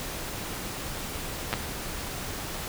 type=clicks; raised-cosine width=0.3 ms; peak=-10 dBFS; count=2; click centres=1.529 / 1.538 s; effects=pink hiss -35 dBFS RMS until 2.68 s